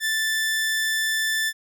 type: tone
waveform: sawtooth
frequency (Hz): 1762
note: A6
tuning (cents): +2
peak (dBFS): -18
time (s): 0-1.53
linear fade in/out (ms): 50
effects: none